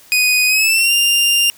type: tone with pitch glide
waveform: sawtooth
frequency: 2489 to 2794 Hz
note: D#7 to F7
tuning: 0 to 0 cents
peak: -8 dBFS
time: 0.12-1.5 s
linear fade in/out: 0 ms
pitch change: +200 cents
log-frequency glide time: 0.47-0.93 s
effects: white hiss -45 dBFS RMS until 1.57 s